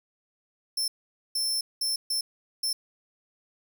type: tone bursts at uneven times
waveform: sawtooth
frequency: 5340 Hz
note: E8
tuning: 22 cents sharp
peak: -23 dBFS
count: 5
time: 0.77-0.88 / 1.35-1.61 / 1.81-1.96 / 2.1-2.21 / 2.63-2.73 s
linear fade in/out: 5 ms
effects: 10-bit